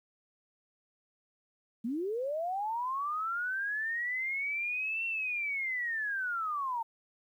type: linear two-way sweep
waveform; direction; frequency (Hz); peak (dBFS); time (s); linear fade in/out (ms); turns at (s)
sine; up then down; 215.4 to 2724 to 892; -31; 1.84-6.83; 10; 5.06
effects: 11-bit